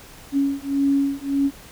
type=beating tone pair; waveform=sine; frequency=277.2 / 278.9 Hz; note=C#4 / C#4; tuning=0 / +11 cents; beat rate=1.7 Hz; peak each=-21 dBFS; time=0.32-1.51 s; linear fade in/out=50 ms; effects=pink hiss -44 dBFS RMS until 1.71 s